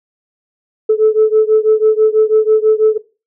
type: beating tone pair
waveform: sine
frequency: 432 / 438.1 Hz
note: A4 / A4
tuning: -32 / -7 cents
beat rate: 6.1 Hz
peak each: -10 dBFS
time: 0.89-2.98 s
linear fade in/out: 10 ms
effects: noise-tail reverb RT60 0.3 s tail -17 dB re dry + tanh soft clip ceiling -2 dBFS